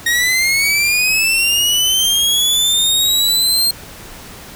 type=linear sweep; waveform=sawtooth; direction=up; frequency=1864.7 to 4218 Hz; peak=-9 dBFS; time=0.06-3.71 s; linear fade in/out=5 ms; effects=pink hiss -35 dBFS RMS until 4.55 s